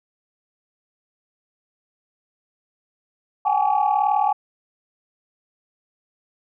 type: tone cluster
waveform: sine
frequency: 749 / 812 / 851 / 1137 Hz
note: F#5 / G#5 / G#5 / C#6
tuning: +21 / -39 / +42 / +44 cents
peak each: -23 / -20 / -20 / -27 dBFS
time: 3.45-4.33 s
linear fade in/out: 10 ms
effects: tanh soft clip ceiling -8 dBFS